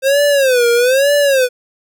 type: tone with vibrato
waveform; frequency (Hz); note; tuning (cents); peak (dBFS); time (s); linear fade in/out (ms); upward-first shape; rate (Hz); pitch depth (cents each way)
square; 523; C5; -1; -10; 0.02-1.49; 50; sine; 1.1; 180
effects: none